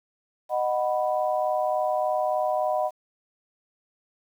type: chord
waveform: sine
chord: B major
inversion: first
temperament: just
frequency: 617.4 / 740.8 / 987.8 Hz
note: D#5 / F#5 / B5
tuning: -14 / +2 / 0 cents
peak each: -25 / -26 / -31 dBFS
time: 0.49-2.91 s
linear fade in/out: 50 ms
effects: 9-bit